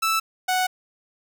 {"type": "tone pair in turn", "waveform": "sawtooth", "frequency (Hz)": [1318.5, 740], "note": ["E6", "F#5"], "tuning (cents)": [0, 0], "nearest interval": "minor seventh", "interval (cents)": 1000, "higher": "first", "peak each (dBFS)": [-16, -16], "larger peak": "neither", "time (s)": [[0.02, 0.2], [0.48, 0.67]], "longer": "second", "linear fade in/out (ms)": 10, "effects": []}